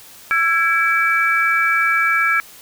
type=tone cluster; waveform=sine; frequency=1341 / 1653 / 2304 Hz; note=E6 / G#6 / D7; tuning=+29 / -9 / -34 cents; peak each=-18 dBFS; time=0.31-2.4 s; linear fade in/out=0 ms; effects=white hiss -42 dBFS RMS until 2.61 s